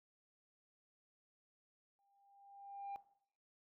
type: tone with exponential growth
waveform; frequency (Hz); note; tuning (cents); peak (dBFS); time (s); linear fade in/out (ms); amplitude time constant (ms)
sine; 798; G5; +31; -39; 1.99-2.96; 0; 210
effects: noise-tail reverb RT60 0.6 s tail -17 dB re dry + tanh soft clip ceiling -41 dBFS